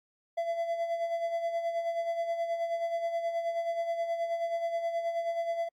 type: tone with tremolo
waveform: triangle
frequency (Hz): 674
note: E5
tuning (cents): +38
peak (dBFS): -25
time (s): 0.37-5.69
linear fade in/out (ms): 10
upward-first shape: sine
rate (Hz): 9.4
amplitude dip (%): 55
effects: AAC 64 kbps